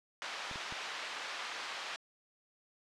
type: band-pass noise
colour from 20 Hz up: pink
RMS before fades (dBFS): -42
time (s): 0.22-1.96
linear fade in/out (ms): 0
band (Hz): 970 to 4500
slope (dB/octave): 12
type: clicks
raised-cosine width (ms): 3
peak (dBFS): -35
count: 3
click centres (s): 0.513 / 0.558 / 0.724
effects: low-pass 8000 Hz 12 dB/octave